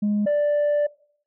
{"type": "tone pair in turn", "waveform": "sine", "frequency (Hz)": [207.7, 587.5], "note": ["G#3", "D5"], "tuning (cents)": [0, 1], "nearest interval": "octave + tritone", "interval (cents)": 1801, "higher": "second", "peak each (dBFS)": [-17, -15], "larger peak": "second", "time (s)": [[0.02, 0.26], [0.26, 0.87]], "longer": "second", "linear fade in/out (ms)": 10, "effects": ["noise-tail reverb RT60 0.6 s tail -23 dB re dry", "tanh soft clip ceiling -17 dBFS"]}